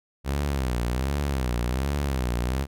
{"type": "tone with vibrato", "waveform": "sawtooth", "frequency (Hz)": 65.41, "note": "C2", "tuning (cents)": 0, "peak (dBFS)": -20, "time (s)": [0.24, 2.67], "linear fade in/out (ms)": 50, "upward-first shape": "sine", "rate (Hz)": 1.3, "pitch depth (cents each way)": 170, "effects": []}